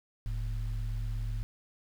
sine tone pair together, 41.85 / 110 Hz, E1 / A2, +27 / 0 cents, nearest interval octave + perfect fourth, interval 1673 cents, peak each -31 / -34 dBFS, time 0.26-1.43 s, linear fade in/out 0 ms, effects tanh soft clip ceiling -27 dBFS + 9-bit

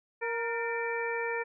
harmonic tone with a mistuned harmonic, 466.2 Hz, A#4, in tune, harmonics 1 / 2 / 3 / 4 / 5, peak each -33 / -37 / -42 / -36 / -38 dBFS, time 0.21-1.44 s, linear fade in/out 20 ms, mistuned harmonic 4, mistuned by -58 cents, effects none

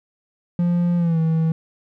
triangle tone with pitch glide, 174.2 to 161.6 Hz, F3 to E3, -4 to -34 cents, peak -14 dBFS, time 0.59-1.52 s, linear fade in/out 2 ms, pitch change -130 cents, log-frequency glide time 0.97-1.19 s, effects none

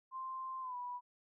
sine tone with pitch glide, 1046.5 to 982.1 Hz, C6 to B5, 0 to -10 cents, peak -40 dBFS, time 0.11-1.01 s, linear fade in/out 50 ms, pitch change -110 cents, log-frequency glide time 0.61-0.76 s, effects none

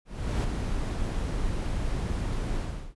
brown noise with ADSR envelope, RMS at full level -24 dBFS, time 0.05-2.95 s, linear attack 390 ms, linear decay 5 ms, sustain -5 dB, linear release 390 ms, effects resampled to 24000 Hz

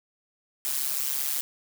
blue noise with amplitude modulation, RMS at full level -25 dBFS, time 0.65-1.41 s, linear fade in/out 0 ms, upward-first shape sine, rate 138 Hz, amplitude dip 80%, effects none

